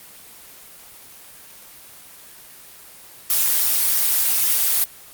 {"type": "noise", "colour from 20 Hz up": "blue", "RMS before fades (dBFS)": -18, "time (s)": [3.3, 4.84], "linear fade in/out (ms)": 0, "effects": ["white hiss -43 dBFS RMS until 5.13 s", "Opus 24 kbps"]}